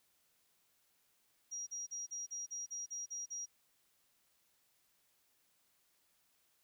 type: tone bursts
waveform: sine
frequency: 5720 Hz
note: F8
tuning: 41 cents sharp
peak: -40 dBFS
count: 10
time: 1.51-3.461 s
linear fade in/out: 20 ms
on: 160 ms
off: 39 ms
effects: white hiss -75 dBFS RMS until 6.63 s